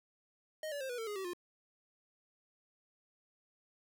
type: tone with pitch steps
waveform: square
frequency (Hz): 622.3 / 574 / 529.4 / 488.2 / 450.3 / 415.3 / 383.1 / 353.3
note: D#5 / D5 / C5 / B4 / A4 / G#4 / G4 / F4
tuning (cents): 0 / -40 / +20 / -20 / +40 / 0 / -40 / +20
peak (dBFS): -39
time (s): 0.63-1.334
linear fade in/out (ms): 2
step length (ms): 88
effects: none